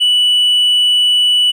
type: tone with tanh clipping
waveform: triangle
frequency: 2960 Hz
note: F#7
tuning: in tune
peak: -9 dBFS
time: 0-1.52 s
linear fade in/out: 20 ms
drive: 6 dB
effects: none